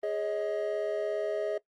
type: chord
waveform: triangle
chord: Ab suspended fourth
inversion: none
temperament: equal with one note detuned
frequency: 415.3 / 554.4 / 631.7 Hz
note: Ab4 / Db5 / Eb5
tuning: 0 / 0 / +26 cents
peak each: -31 / -35 / -30 dBFS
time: 0.03-1.58 s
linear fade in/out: 5 ms
effects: noise-tail reverb RT60 0.1 s tail -20 dB re dry + Opus 32 kbps